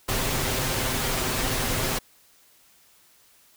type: noise with comb filter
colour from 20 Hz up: pink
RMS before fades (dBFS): -26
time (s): 0.08-1.99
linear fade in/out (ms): 10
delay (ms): 7.7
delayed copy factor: +0.5
effects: white hiss -58 dBFS RMS until 3.56 s